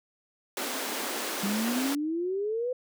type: high-pass noise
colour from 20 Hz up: pink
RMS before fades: -33 dBFS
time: 0.57-1.95 s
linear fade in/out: 2 ms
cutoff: 240 Hz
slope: 48 dB/octave
type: exponential sweep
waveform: sine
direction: up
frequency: 194.8 to 512 Hz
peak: -27 dBFS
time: 1.43-2.73 s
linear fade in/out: 5 ms
effects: none